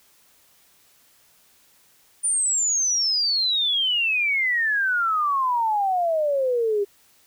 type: exponential sweep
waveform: sine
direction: down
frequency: 9397 to 395.7 Hz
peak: -19 dBFS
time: 2.23-6.85 s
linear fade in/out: 20 ms
effects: white hiss -58 dBFS RMS until 7.26 s

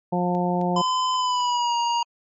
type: harmonic tone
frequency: 177.8 Hz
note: F3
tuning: 31 cents sharp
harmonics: 1 / 2 / 3 / 4 / 5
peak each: -23 / -28 / -29 / -27 / -28 dBFS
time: 0.12-0.82 s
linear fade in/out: 10 ms
type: click train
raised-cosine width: 0.2 ms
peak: -30 dBFS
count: 5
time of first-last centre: 0.35-1.405 s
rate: 3.79 Hz
type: tone with pitch glide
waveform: square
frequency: 1018 to 944.4 Hz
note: C6 to A#5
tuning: -48 to +22 cents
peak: -21 dBFS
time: 0.76-2.03 s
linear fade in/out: 5 ms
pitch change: -130 cents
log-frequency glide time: 1.15-1.76 s
effects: MP3 32 kbps

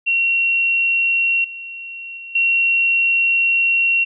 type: tone with level steps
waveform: sine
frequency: 2736 Hz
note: F7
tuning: 36 cents flat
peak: -14 / -29 / -31 / -13 dBFS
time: 0.06-4.05 s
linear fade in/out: 20 ms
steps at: 1.44 / 2.17 / 2.35 s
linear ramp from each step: 5 ms
effects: none

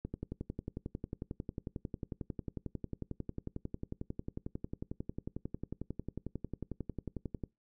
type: click train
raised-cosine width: 3 ms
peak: -25 dBFS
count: 83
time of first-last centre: 0.05-7.437 s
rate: 11.1 Hz
effects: noise-tail reverb RT60 0.2 s tail -23 dB re dry

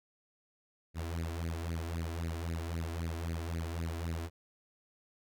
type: tone with flanger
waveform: sawtooth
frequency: 83 Hz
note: E2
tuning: 12 cents sharp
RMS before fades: -37 dBFS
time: 0.94-4.3 s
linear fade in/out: 50 ms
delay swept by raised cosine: 0.44 to 3.04 ms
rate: 3.8 Hz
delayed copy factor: +0.85
effects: none

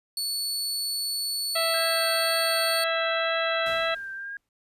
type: tone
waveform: sawtooth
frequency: 4435 Hz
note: C#8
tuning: in tune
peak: -24 dBFS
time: 0.17-2.84 s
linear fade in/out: 2 ms
type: harmonic tone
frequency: 659.3 Hz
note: E5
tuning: in tune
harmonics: 1 / 2 / 3 / 4 / 5 / 6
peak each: -27 / -30 / -32 / -33 / -34 / -35 dBFS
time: 1.55-3.95 s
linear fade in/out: 10 ms
type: tone with vibrato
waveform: sine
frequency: 1600 Hz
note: G6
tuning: 35 cents sharp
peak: -33 dBFS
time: 1.74-4.37 s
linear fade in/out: 2 ms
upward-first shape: triangle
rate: 2 Hz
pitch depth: 36 cents each way
type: noise with exponential decay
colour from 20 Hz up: pink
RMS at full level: -42 dBFS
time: 3.66-4.49 s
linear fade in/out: 2 ms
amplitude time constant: 180 ms
effects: resampled to 32000 Hz

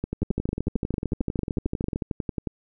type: two click trains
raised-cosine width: 3 ms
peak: -14 / -13 dBFS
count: 28 / 24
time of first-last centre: 0.04-2.472 / 0.23-1.959 s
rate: 11.1 / 13.3 Hz
effects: none

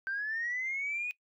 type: linear sweep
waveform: sine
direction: up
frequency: 1545 to 2492 Hz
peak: -31 dBFS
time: 0.07-1.11 s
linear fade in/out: 0 ms
effects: noise-tail reverb RT60 0.1 s tail -22 dB re dry + tanh soft clip ceiling -27 dBFS

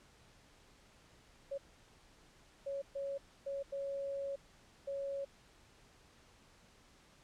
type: tone bursts at uneven times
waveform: sine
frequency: 554.4 Hz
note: C#5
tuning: in tune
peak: -37 dBFS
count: 6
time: 1.51-1.58 / 2.66-2.82 / 2.95-3.18 / 3.46-3.63 / 3.72-4.36 / 4.87-5.25 s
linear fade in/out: 10 ms
effects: pink hiss -64 dBFS RMS until 7.23 s + low-pass 8000 Hz 12 dB/octave

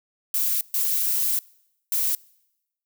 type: noise bursts at uneven times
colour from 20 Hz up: violet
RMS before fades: -23 dBFS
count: 3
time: 0.34-0.61 / 0.74-1.39 / 1.92-2.15 s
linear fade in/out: 2 ms
effects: noise-tail reverb RT60 0.9 s tail -25 dB re dry

